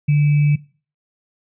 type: tone with sample-and-hold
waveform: sine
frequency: 146.83 Hz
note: D3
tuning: in tune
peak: -11 dBFS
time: 0.08-0.56 s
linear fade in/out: 10 ms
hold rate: 2450 Hz
effects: noise-tail reverb RT60 0.4 s tail -21 dB re dry + resampled to 8000 Hz